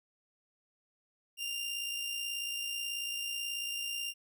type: tone with amplitude modulation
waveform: sawtooth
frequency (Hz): 2794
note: F7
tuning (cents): 0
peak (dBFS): -30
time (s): 1.37-4.14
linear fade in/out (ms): 50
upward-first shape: sine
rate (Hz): 58.3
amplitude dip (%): 40
effects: none